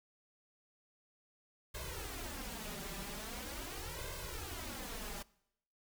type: noise with flanger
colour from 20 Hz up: pink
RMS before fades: -44 dBFS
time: 1.74-5.23 s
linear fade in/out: 10 ms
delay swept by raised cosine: 1.9 to 5.1 ms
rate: 0.42 Hz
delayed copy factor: +1
effects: noise-tail reverb RT60 0.8 s tail -23 dB re dry